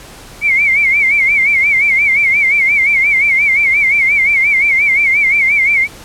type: tone with vibrato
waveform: sine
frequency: 2217 Hz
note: C#7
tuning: in tune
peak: -8 dBFS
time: 0.41-5.88 s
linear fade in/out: 50 ms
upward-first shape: sine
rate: 5.7 Hz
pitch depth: 110 cents each way
effects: pink hiss -35 dBFS RMS until 6.04 s + low-pass 12000 Hz 12 dB/octave